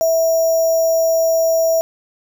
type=tone with sample-and-hold; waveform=sine; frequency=654 Hz; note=E5; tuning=14 cents flat; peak=-12 dBFS; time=0.01-1.81 s; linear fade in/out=0 ms; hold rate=6300 Hz; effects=none